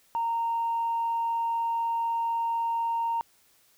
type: tone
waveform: sine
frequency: 924 Hz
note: A#5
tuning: 16 cents flat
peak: -24 dBFS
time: 0.15-3.21 s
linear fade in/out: 0 ms
effects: tanh soft clip ceiling -21 dBFS + white hiss -63 dBFS RMS until 3.77 s